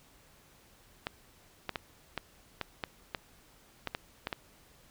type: clicks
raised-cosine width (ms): 0.3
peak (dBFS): -17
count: 11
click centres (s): 1.069 / 1.693 / 1.758 / 2.177 / 2.613 / 2.838 / 3.148 / 3.873 / 3.949 / 4.271 / 4.328
effects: pink hiss -61 dBFS RMS until 4.9 s